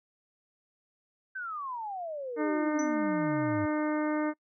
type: exponential sweep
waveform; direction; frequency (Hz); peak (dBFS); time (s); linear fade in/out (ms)
sine; down; 1571 to 98; -34; 1.35-3.66; 10
type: harmonic tone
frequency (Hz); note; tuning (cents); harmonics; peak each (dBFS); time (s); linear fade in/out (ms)
303.6; D#4; -42; 1 / 2 / 3 / 4 / 5 / 6 / 7; -28 / -34 / -38 / -40 / -42 / -44 / -45; 2.36-4.34; 50
type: tone with exponential decay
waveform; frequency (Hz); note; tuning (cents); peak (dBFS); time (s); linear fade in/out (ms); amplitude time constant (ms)
sine; 5980; F#8; +17; -34; 2.79-2.95; 2; 34
effects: noise-tail reverb RT60 0.1 s tail -25 dB re dry